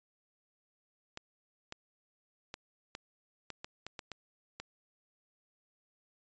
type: clicks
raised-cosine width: 0.2 ms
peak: -24 dBFS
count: 10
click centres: 1.174 / 1.724 / 2.541 / 2.951 / 3.503 / 3.645 / 3.866 / 3.992 / 4.117 / 4.6 s
effects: resampled to 16000 Hz